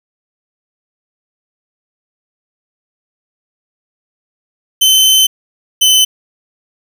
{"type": "tone pair in turn", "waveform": "sawtooth", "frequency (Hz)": [3067, 3041], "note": ["G7", "F#7"], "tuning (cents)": [-38, 47], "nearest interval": "unison", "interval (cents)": 15, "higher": "first", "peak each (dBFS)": -3, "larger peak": "neither", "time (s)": [[4.81, 5.27], [5.81, 6.05]], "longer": "first", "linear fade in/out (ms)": 10, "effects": ["7-bit"]}